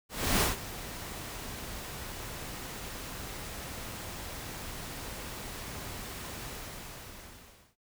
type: noise with ADSR envelope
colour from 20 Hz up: pink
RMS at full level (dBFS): -25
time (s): 0.09-7.76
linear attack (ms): 320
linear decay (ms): 150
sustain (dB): -16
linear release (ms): 1300
effects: noise-tail reverb RT60 0.1 s tail -18 dB re dry